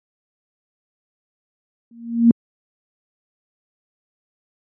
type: tone with exponential growth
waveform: sine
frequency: 233.1 Hz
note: A#3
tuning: in tune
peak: -4 dBFS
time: 1.91-2.31 s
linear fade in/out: 2 ms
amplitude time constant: 85 ms
effects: high-pass 150 Hz 12 dB/octave